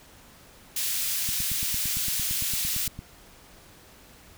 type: high-pass noise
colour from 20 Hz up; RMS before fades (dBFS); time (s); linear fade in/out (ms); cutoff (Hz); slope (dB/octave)
white; -28; 0.76-2.88; 5; 2400; 12
type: click train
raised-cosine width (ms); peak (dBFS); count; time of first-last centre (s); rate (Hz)
5; -24; 16; 1.29-2.991; 8.82
effects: pink hiss -52 dBFS RMS until 4.37 s

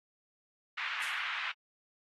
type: band-pass noise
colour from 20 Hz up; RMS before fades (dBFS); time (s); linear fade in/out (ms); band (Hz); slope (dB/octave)
white; -37; 0.77-1.52; 10; 1200 to 2600; 24
type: noise with exponential decay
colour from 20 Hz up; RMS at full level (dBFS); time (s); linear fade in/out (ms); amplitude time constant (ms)
blue; -38; 1.02-1.34; 2; 68
effects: low-pass 10000 Hz 12 dB/octave + AAC 32 kbps

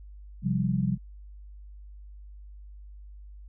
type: chord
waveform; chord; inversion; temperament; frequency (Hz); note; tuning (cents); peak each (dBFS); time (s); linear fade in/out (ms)
sine; C suspended fourth; none; equal; 130.81 / 174.61 / 196; C3 / F3 / G3; 0 / 0 / 0; -28; 0.42-0.98; 50
effects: added 50 Hz sine -43 dBFS peak until 3.48 s

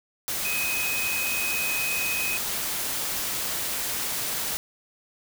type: tone in noise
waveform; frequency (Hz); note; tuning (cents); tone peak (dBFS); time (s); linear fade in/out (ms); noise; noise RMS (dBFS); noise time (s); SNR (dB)
sine; 2518; D#7; +20; -27; 0.45-2.37; 0; white; -29; 0.28-4.57; -1
effects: none

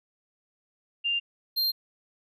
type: tone pair in turn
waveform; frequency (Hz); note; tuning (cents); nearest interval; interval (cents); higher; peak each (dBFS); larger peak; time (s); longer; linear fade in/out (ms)
sine / square; 2794 / 4186; F7 / C8; 0 / 0; perfect fifth; 700; second; -24; neither; 1.04-1.2 / 1.56-1.72; neither; 20
effects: none

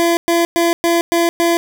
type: tone bursts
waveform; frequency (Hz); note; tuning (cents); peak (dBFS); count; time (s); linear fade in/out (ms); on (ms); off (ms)
25% pulse; 339.3; F4; -50; -8; 6; 0-1.57; 0; 170; 110
effects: none

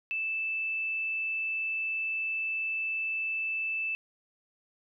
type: tone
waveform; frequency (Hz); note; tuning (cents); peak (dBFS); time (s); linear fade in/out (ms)
sine; 2637; E7; 0; -29; 0.11-3.95; 0
effects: none

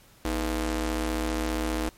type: ring-modulated tone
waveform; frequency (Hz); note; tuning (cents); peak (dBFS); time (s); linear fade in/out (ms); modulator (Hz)
sawtooth; 185; F#3; 0; -19; 0.25-1.89; 0; 130
effects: pink hiss -56 dBFS RMS until 1.97 s + MP3 64 kbps

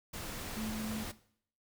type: tone in noise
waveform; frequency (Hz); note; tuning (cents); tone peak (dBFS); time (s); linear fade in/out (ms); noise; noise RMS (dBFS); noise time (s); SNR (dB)
sine; 217.2; A3; -22; -36; 0.56-1.04; 10; pink; -42; 0.13-1.12; +3
effects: noise-tail reverb RT60 0.6 s tail -17 dB re dry

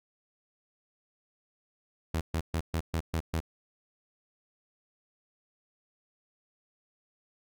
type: tone bursts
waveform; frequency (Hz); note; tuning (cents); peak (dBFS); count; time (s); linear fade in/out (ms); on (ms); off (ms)
sawtooth; 81.2; E2; -26; -24; 7; 2.14-3.403; 5; 69; 130
effects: none

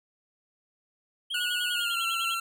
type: tone with vibrato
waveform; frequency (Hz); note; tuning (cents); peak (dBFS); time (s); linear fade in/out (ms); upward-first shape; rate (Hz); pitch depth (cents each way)
triangle; 2960; F#7; 0; -29; 1.3-2.35; 10; sine; 10; 180
type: tone with pitch glide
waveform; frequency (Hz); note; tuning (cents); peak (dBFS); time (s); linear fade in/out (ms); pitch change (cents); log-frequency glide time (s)
25% pulse; 1454 to 1356.6; F#6 to E6; -31 to +49; -25; 1.34-2.4; 5; -120; 1.7-2.04
effects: none

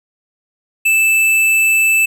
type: tone with hard clipping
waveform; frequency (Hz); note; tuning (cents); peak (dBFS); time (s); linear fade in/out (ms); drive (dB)
triangle; 2637; E7; 0; -11; 0.85-2.06; 10; 17
effects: none

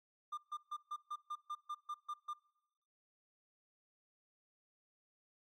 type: tone bursts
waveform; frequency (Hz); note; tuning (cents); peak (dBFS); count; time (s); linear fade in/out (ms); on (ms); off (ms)
triangle; 1199; D6; +36; -37; 11; 0.32-2.336; 10; 56; 140
effects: noise-tail reverb RT60 1.0 s tail -26 dB re dry + MP3 64 kbps

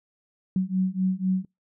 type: beating tone pair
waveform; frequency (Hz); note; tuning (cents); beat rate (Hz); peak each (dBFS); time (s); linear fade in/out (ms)
sine; 185 / 189; F#3 / F#3; 0 / +37; 4; -25; 0.56-1.45; 2
effects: noise-tail reverb RT60 0.2 s tail -26 dB re dry

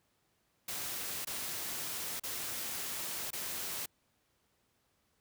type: noise with dropouts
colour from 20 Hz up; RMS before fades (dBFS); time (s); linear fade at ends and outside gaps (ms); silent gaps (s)
white; -39; 0.68-3.86; 5; 1.249-1.27 / 2.198-2.235 / 3.307-3.33
effects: pink hiss -75 dBFS RMS until 5.2 s + high-pass 60 Hz 12 dB/octave

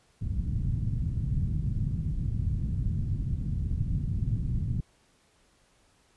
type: low-pass noise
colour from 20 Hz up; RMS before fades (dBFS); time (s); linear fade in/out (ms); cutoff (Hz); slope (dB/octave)
white; -29; 0.21-4.81; 10; 150; 24
effects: pink hiss -65 dBFS RMS until 6.16 s + resampled to 24000 Hz

